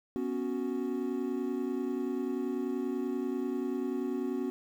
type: chord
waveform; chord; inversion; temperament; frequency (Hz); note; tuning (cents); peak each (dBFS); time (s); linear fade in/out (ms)
triangle; B suspended second; none; equal; 246.9 / 277.2 / 370; B3 / C#4 / F#4; 0 / 0 / 0; -33; 0.16-4.5; 0
effects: 10-bit